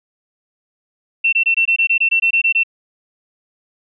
sine tone bursts, 2700 Hz, E7, 41 cents sharp, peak -11 dBFS, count 13, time 1.24-2.635 s, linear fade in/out 10 ms, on 87 ms, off 22 ms, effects none

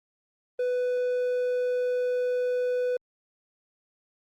triangle tone, 496.9 Hz, B4, 11 cents sharp, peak -22 dBFS, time 0.59-2.97 s, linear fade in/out 5 ms, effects Opus 32 kbps

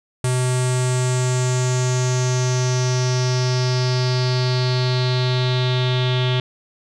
square tone with low-pass filter sweep, 126.6 Hz, B2, 43 cents sharp, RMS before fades -19 dBFS, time 0.24-6.4 s, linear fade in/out 2 ms, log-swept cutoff 8900 to 3400 Hz, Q 5.4, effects none

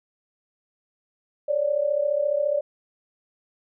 sine tone pair together, 554.4 / 588.9 Hz, C#5 / D5, 0 / +5 cents, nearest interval minor second, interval 105 cents, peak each -25 / -22 dBFS, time 1.48-2.61 s, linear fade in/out 10 ms, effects none

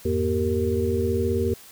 sine tone cluster, 85.7 / 104.7 / 235.8 / 386.3 / 461.2 Hz, F2 / G#2 / A#3 / G4 / A#4, -32 / +15 / +20 / -25 / -19 cents, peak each -26 / -32 / -28 / -25 / -27 dBFS, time 0.05-1.54 s, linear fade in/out 5 ms, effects white hiss -47 dBFS RMS until 1.71 s

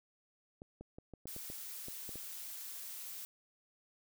clicks, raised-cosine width 2 ms, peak -35 dBFS, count 10, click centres 0.619 / 0.81 / 0.985 / 1.137 / 1.256 / 1.364 / 1.501 / 1.884 / 2.092 / 2.157 s
blue noise, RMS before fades -46 dBFS, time 1.27-3.25 s, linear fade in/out 0 ms
effects none

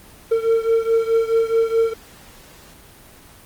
triangle beating tone pair, 452.8 / 457.5 Hz, A4 / A#4, +50 / -32 cents, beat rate 4.7 Hz, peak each -15 / -18 dBFS, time 0.31-1.94 s, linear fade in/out 10 ms, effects pink hiss -45 dBFS RMS until 3.45 s + Opus 24 kbps

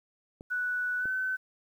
clicks, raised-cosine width 2 ms, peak -31 dBFS, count 2, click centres 0.409 / 1.056 s
sine tone with pitch glide, 1480 to 1519.9 Hz, F#6 to F#6, 0 to +46 cents, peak -28 dBFS, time 0.5-1.37 s, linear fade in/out 20 ms, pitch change +46 cents, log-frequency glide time 0.99-1.07 s
effects 10-bit

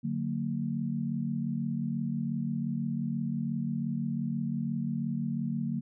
sine chord, D augmented, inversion none, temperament just, 146.83 / 183.54 / 229.4 Hz, D3 / F#3 / A#3, 0 / -14 / -28 cents, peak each -34 / -35 / -32 dBFS, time 0.03-5.81 s, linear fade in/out 20 ms, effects none

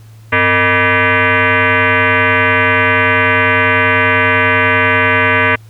sine tone with frequency modulation, 258.2 Hz, C4, 23 cents flat, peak -8 dBFS, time 0.32-5.56 s, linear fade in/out 10 ms, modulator 358 Hz, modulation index 6.2, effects added 110 Hz sine -35 dBFS peak until 5.69 s + pink hiss -49 dBFS RMS until 5.69 s

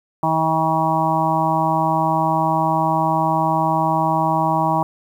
harmonic tone, 160 Hz, D#3, 49 cents sharp, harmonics 1 / 2 / 4 / 5 / 6 / 7, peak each -23 / -25 / -24 / -21 / -20 / -25 dBFS, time 0.23-4.83 s, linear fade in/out 2 ms, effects 8-bit

